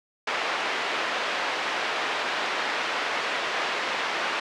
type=band-pass noise; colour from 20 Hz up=white; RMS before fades=-28 dBFS; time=0.27-4.4 s; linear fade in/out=5 ms; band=430 to 2300 Hz; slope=12 dB/octave; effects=low-pass 6000 Hz 12 dB/octave